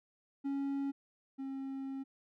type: tone pair in turn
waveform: triangle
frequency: 277.2 / 269.6 Hz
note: C#4 / C#4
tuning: 0 / -48 cents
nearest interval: unison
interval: 48 cents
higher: first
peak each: -31 / -36 dBFS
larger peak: first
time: 0.44-0.92 / 1.38-2.04 s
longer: second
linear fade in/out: 20 ms
effects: none